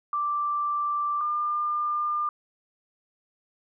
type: tone pair in turn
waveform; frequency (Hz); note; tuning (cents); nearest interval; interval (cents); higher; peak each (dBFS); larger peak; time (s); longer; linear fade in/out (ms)
sine; 1174.7 / 1200.8; D6 / D6; 0 / +38; unison; 38; second; -24; neither; 0.13-1.21 / 1.21-2.29; neither; 2
effects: none